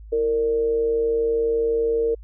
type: tone with amplitude modulation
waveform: sine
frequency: 460 Hz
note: A#4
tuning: 23 cents flat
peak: -16 dBFS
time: 0.12-2.15 s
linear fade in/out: 10 ms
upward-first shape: sine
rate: 132 Hz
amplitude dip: 45%
effects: added 53 Hz sine -38 dBFS peak until 2.23 s